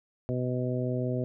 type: harmonic tone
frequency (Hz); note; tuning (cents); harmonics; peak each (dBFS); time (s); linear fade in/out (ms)
125.7; B2; +31; 1 / 2 / 3 / 4 / 5; -30 / -33 / -35 / -36 / -37; 0.29-1.24; 0
effects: none